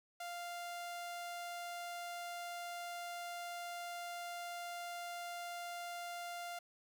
sawtooth tone, 697 Hz, F5, 4 cents flat, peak -39 dBFS, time 0.2-6.59 s, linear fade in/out 5 ms, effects 11-bit

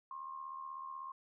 sine tone with amplitude modulation, 1069 Hz, C6, 37 cents sharp, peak -40 dBFS, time 0.11-1.12 s, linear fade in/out 2 ms, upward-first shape sine, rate 76.2 Hz, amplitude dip 60%, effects none

